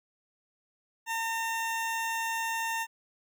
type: tone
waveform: 20% pulse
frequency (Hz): 909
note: A#5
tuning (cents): -44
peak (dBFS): -25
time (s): 1.06-2.87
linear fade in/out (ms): 50
effects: none